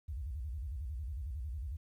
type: tone with vibrato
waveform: sine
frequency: 67.3 Hz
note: C2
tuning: 49 cents sharp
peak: -37 dBFS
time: 0.08-1.77 s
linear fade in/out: 10 ms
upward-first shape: square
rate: 11 Hz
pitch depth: 260 cents each way
effects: 12-bit